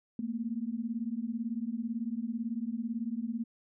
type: beating tone pair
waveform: sine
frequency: 221.4 / 239.4 Hz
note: A3 / A#3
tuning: +11 / +46 cents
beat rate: 18 Hz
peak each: -35 / -35 dBFS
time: 0.19-3.44 s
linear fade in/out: 2 ms
effects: none